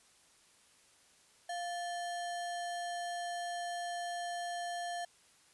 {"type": "tone with sample-and-hold", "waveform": "sine", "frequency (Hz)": 698.5, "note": "F5", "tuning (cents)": 0, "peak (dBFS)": -36, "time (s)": [1.49, 5.05], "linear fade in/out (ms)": 5, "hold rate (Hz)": 2450, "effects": ["white hiss -65 dBFS RMS until 5.53 s", "resampled to 24000 Hz"]}